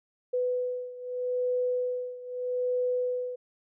sine beating tone pair, 497.8 / 498.6 Hz, B4 / B4, +14 / +16 cents, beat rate 0.8 Hz, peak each -29 / -32 dBFS, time 0.33-3.36 s, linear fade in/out 10 ms, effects none

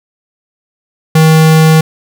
square tone, 158.6 Hz, D#3, 33 cents sharp, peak -4 dBFS, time 1.15-1.81 s, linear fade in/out 5 ms, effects none

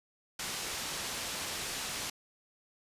white low-pass noise, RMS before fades -38 dBFS, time 0.39-2.1 s, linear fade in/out 5 ms, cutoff 7300 Hz, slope 12 dB/octave, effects resampled to 32000 Hz

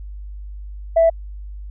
sine tone, 660 Hz, E5, 2 cents sharp, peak -9 dBFS, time 0.96-1.1 s, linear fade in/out 10 ms, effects tanh soft clip ceiling -6 dBFS + added 50 Hz sine -30 dBFS peak until 1.7 s

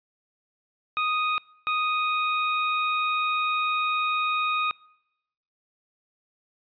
25% pulse tone bursts at uneven times, 1244.5 Hz, D#6, in tune, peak -19 dBFS, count 2, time 0.97-1.38 / 1.67-4.71 s, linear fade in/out 0 ms, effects noise-tail reverb RT60 0.9 s tail -25 dB re dry + resampled to 11025 Hz

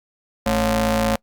sawtooth ring-modulated tone, 164.81 Hz, E3, in tune, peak -10 dBFS, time 0.46-1.16 s, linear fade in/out 5 ms, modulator 384 Hz, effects noise-tail reverb RT60 0.1 s tail -26 dB re dry + Opus 48 kbps

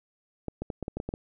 clicks, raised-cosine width 2 ms, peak -19 dBFS, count 9, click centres 0.483 / 0.62 / 0.702 / 0.827 / 0.881 / 0.97 / 1.001 / 1.09 / 1.139 s, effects none

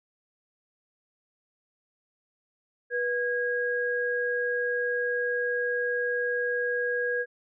sine tone pair together, 487.6 / 1640 Hz, B4 / G#6, -22 / -22 cents, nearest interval octave + major sixth, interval 2100 cents, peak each -28 dBFS, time 2.9-7.26 s, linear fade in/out 50 ms, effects none

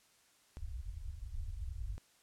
pink low-pass noise, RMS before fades -42 dBFS, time 0.57-1.98 s, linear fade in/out 0 ms, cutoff 100 Hz, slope 96 dB/octave, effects white hiss -68 dBFS RMS until 2.22 s + low-pass 10000 Hz 12 dB/octave

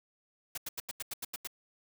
white noise bursts, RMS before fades -38 dBFS, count 9, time 0.55-1.473 s, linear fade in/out 5 ms, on 27 ms, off 85 ms, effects none

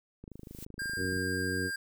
click train, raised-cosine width 3 ms, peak -32 dBFS, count 25, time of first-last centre 0.24-1.167 s, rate 25.9 Hz
blue noise with exponential growth, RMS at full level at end -43 dBFS, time 0.31-0.65 s, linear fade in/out 5 ms, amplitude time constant 73 ms
square tone, 1601 Hz, G6, 36 cents sharp, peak -34 dBFS, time 0.79-1.76 s, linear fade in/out 5 ms
harmonic tone, 92.8 Hz, F#2, 6 cents sharp, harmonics 1 / 2 / 3 / 4 / 5, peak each -37 / -39 / -37 / -38 / -40 dBFS, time 0.96-1.71 s, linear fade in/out 50 ms
effects none

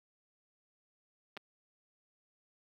clicks, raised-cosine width 0.3 ms, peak -28 dBFS, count 2, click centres 1.368 / 1.373 s, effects high-pass 200 Hz 12 dB/octave + 11-bit

